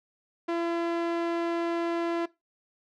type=tone with low-pass filter; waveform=sawtooth; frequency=338.5 Hz; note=E4; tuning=46 cents sharp; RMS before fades=-29 dBFS; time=0.48-2.26 s; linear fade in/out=10 ms; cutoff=2900 Hz; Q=0.5; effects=noise-tail reverb RT60 0.2 s tail -19 dB re dry